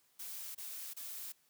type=noise bursts; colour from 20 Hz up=blue; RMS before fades=-45 dBFS; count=3; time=0.19-1.324 s; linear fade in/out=10 ms; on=360 ms; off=27 ms; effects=white hiss -72 dBFS RMS until 1.49 s + high-pass 80 Hz 12 dB/octave